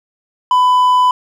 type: tone with hard clipping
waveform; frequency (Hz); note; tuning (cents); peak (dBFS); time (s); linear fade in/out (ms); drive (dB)
sine; 1000; B5; +21; -9; 0.51-1.11; 2; 3
effects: none